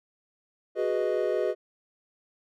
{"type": "chord", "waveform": "triangle", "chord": "G# minor seventh", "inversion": "third", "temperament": "equal", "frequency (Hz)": [370, 415.3, 493.9, 622.3], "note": ["F#4", "G#4", "B4", "D#5"], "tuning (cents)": [0, 0, 0, 0], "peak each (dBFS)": -28, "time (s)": [0.75, 1.55], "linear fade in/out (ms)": 50, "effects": []}